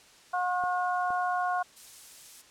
harmonic tone, 360.5 Hz, F#4, 45 cents flat, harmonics 2 / 3 / 4, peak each -28 / -32 / -34 dBFS, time 0.33-1.63 s, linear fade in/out 10 ms
clicks, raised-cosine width 1 ms, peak -28 dBFS, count 2, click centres 0.638 / 1.105 s
violet noise, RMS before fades -41 dBFS, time 1.76-2.42 s, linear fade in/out 10 ms
effects white hiss -56 dBFS RMS until 2.5 s + low-pass 8000 Hz 12 dB/octave

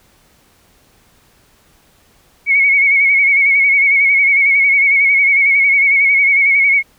sine tone with vibrato, 2217 Hz, C#7, in tune, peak -8 dBFS, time 2.46-6.83 s, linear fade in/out 50 ms, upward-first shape sine, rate 11 Hz, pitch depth 50 cents each way, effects pink hiss -52 dBFS RMS until 6.98 s

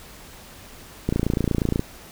click train, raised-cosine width 3 ms, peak -8 dBFS, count 21, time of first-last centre 1.09-1.794 s, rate 28.4 Hz, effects pink hiss -44 dBFS RMS until 2.11 s

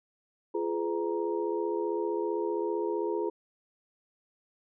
sine tone cluster, 343.9 / 419.3 / 502 / 937 Hz, F4 / G#4 / B4 / A#5, -27 / +17 / +28 / +9 cents, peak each -32 / -31 / -37 / -38 dBFS, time 0.54-3.3 s, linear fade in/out 10 ms, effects none

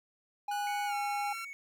triangle tone, 820 Hz, G#5, 22 cents flat, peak -30 dBFS, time 0.48-1.33 s, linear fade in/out 5 ms
sawtooth tone with pitch glide, 1477 to 1362.3 Hz, F#6 to F6, -3 to -43 cents, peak -36 dBFS, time 0.51-1.45 s, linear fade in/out 5 ms, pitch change -140 cents, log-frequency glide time 0.86-0.94 s
triangle tone with vibrato, 2223 Hz, C#7, 4 cents sharp, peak -40 dBFS, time 0.67-1.53 s, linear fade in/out 0 ms, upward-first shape square, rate 1.8 Hz, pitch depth 8 cents each way
effects 11-bit

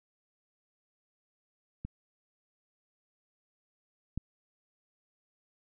clicks, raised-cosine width 5 ms, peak -25 / -21 dBFS, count 2, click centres 1.85 / 4.176 s, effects none

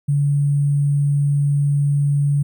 sine tone with sample-and-hold, 143.1 Hz, D3, 45 cents flat, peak -14 dBFS, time 0.08-2.43 s, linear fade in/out 10 ms, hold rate 8820 Hz, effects none

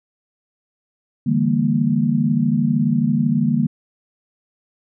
sine chord, E half-diminished seventh, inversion third, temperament equal with one note detuned, 146.83 / 164.81 / 200.7 / 233.1 Hz, D3 / E3 / G3 / Bb3, 0 / 0 / +41 / 0 cents, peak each -21 / -23 / -21 / -18 dBFS, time 1.26-3.67 s, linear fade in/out 10 ms, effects none

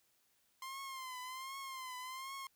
sawtooth tone with vibrato, 1046.5 Hz, C6, in tune, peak -40 dBFS, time 0.62-2.47 s, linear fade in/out 2 ms, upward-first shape triangle, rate 1.3 Hz, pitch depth 82 cents each way, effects white hiss -75 dBFS RMS until 2.55 s

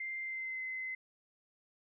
sine tone with pitch glide, 2093 to 2051 Hz, C7 to C7, 0 to -35 cents, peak -37 dBFS, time 0-0.95 s, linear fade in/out 5 ms, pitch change -35 cents, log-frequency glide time 0.21-0.62 s, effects none

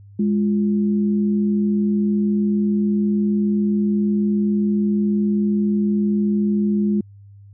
sine tone pair together, 206.7 / 347.7 Hz, G#3 / F4, -8 / -8 cents, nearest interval major sixth, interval 900 cents, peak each -16 / -26 dBFS, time 0.19-7.01 s, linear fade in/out 5 ms, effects added 100 Hz sine -41 dBFS peak until 7.53 s

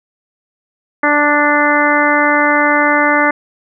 harmonic tone, 293.7 Hz, D4, in tune, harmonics 1 / 2 / 3 / 4 / 5 / 6 / 7, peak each -17 / -17 / -17 / -17 / -17 / -17 / -17 dBFS, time 1.03-3.31 s, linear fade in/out 5 ms, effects none

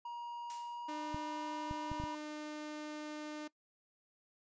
triangle tone with pitch glide, 950 to 963.8 Hz, A#5 to B5, +33 to -43 cents, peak -39 dBFS, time 0.05-2.15 s, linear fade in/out 5 ms, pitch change +24 cents, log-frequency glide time 0.58-1.33 s
blue noise with exponential decay, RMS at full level -44 dBFS, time 0.5-0.92 s, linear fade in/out 0 ms, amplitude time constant 91 ms
sawtooth tone, 302.1 Hz, D4, 49 cents sharp, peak -38 dBFS, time 0.88-3.48 s, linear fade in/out 10 ms
clicks, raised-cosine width 5 ms, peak -30 dBFS, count 5, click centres 1.145 / 1.711 / 1.916 / 2 / 2.038 s
effects noise-tail reverb RT60 0.1 s tail -20 dB re dry + resampled to 16000 Hz

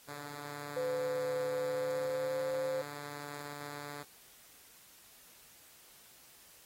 5% pulse tone, 145.2 Hz, D3, 19 cents flat, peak -32 dBFS, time 0.08-4.03 s, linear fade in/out 5 ms
sine tone with pitch glide, 508 to 522.9 Hz, B4 to C5, +49 to -1 cents, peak -32 dBFS, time 0.76-2.82 s, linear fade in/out 10 ms, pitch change +50 cents, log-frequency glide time 1.6-2.48 s
effects white hiss -59 dBFS RMS until 6.65 s + AAC 48 kbps

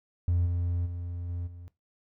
triangle tone with level steps, 87.31 Hz, F2, in tune, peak -20 / -24 / -31 / -29 / -40 dBFS, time 0.28-1.68 s, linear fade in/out 0 ms, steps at 0.45 / 0.85 / 1.28 / 1.46 s, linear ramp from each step 20 ms, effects noise-tail reverb RT60 0.2 s tail -19 dB re dry + tanh soft clip ceiling -17 dBFS

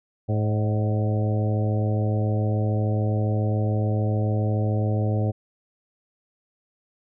harmonic tone with a mistuned harmonic, 107 Hz, A2, 48 cents flat, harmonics 1 / 2 / 3 / 4 / 5 / 6 / 7, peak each -21 / -30 / -33 / -34 / -33 / -36 / -37 dBFS, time 0.28-5.32 s, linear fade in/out 20 ms, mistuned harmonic 6, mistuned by -40 cents, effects none

